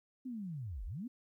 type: linear two-way sweep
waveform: sine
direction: down then up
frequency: 265.4 to 36.71 to 265.4 Hz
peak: -39 dBFS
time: 0.25-1.08 s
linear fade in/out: 10 ms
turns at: 0.85 s
effects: 13-bit